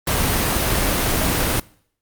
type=noise; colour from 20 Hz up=pink; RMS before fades=-19 dBFS; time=0.07-1.6 s; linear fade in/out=5 ms; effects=noise-tail reverb RT60 0.6 s tail -23 dB re dry + Opus 32 kbps